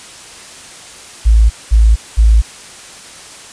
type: tone bursts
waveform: sine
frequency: 55 Hz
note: A1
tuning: in tune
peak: -4 dBFS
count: 3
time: 1.25-2.42 s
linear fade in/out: 20 ms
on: 250 ms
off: 210 ms
effects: white hiss -34 dBFS RMS until 3.52 s + resampled to 22050 Hz